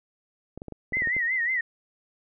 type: clicks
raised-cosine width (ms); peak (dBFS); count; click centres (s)
2; -24; 9; 0.576 / 0.619 / 0.683 / 0.723 / 0.923 / 0.97 / 1.021 / 1.073 / 1.166
type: tone with vibrato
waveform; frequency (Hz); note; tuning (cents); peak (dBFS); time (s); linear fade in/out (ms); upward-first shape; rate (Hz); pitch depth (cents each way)
sine; 1958; B6; -15; -23; 0.93-1.61; 5; sine; 5.5; 110
effects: none